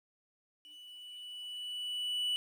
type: tone with level ramp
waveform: triangle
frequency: 2960 Hz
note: F#7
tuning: in tune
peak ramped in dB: -50 to -28 dBFS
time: 0.65-2.36 s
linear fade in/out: 0 ms
effects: 11-bit